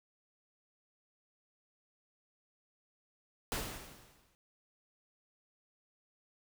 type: noise with exponential decay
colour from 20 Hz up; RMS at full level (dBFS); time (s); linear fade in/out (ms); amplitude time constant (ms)
pink; -35; 3.52-4.35; 0; 180
effects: none